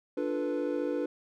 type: chord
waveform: triangle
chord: B half-diminished seventh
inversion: first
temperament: equal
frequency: 293.7 / 349.2 / 440 / 493.9 Hz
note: D4 / F4 / A4 / B4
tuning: 0 / 0 / 0 / 0 cents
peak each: -31 / -34 / -35 / -31 dBFS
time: 0.17-1.06 s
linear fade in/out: 5 ms
effects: none